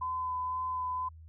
sine tone with vibrato, 1013 Hz, B5, 44 cents sharp, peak -31 dBFS, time 0.01-1.09 s, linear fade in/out 10 ms, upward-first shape sine, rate 2 Hz, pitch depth 13 cents each way, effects added 80 Hz sine -48 dBFS peak until 1.28 s

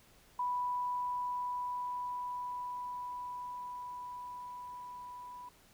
sine tone with level ramp, 987 Hz, B5, 1 cent flat, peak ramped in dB -31 to -45 dBFS, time 0.39-5.49 s, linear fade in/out 5 ms, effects pink hiss -63 dBFS RMS until 5.73 s

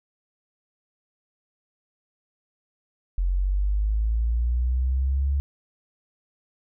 sine linear sweep, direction up, 43.96 to 70.6 Hz, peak -20 dBFS, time 3.18-5.4 s, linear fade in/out 0 ms, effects none

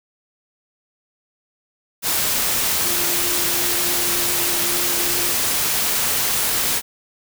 sine tone in noise, 349.2 Hz, F4, in tune, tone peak -31 dBFS, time 2.82-5.34 s, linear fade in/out 50 ms, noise white, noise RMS -20 dBFS, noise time 2.02-6.82 s, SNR -14 dB, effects none

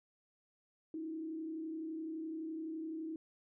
sine tone with frequency modulation, 320 Hz, D#4, 49 cents sharp, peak -39 dBFS, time 0.94-3.16 s, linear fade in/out 2 ms, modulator 31.8 Hz, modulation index 0.48, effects none

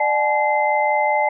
sine tone cluster, 598 / 771 / 856 / 2068 Hz, D5 / G5 / A5 / C7, +31 / -29 / -48 / -21 cents, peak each -21 / -26 / -18 / -23 dBFS, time 0-1.29 s, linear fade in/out 5 ms, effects none

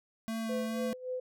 square tone with vibrato, 222.9 Hz, A3, 23 cents sharp, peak -34 dBFS, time 0.28-0.93 s, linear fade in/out 0 ms, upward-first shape sine, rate 2.4 Hz, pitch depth 18 cents each way
sine tone with tremolo, 507 Hz, B4, 45 cents sharp, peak -32 dBFS, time 0.49-1.2 s, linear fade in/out 5 ms, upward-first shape sine, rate 3.5 Hz, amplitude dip 80%
effects none

